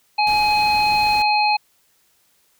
harmonic tone, 840 Hz, G#5, 19 cents sharp, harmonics 1 / 3 / 5, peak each -16 / -21 / -23 dBFS, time 0.18-1.57 s, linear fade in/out 10 ms
pink noise, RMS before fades -34 dBFS, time 0.27-1.22 s, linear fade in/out 0 ms
effects white hiss -61 dBFS RMS until 2.59 s

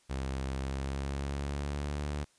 sawtooth tone with pitch glide, 66.7 to 73.16 Hz, C2 to D2, +34 to -6 cents, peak -29 dBFS, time 0.09-2.25 s, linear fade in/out 20 ms, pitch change +160 cents, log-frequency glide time 0.55-2.06 s, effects white hiss -67 dBFS RMS until 2.38 s + resampled to 22050 Hz

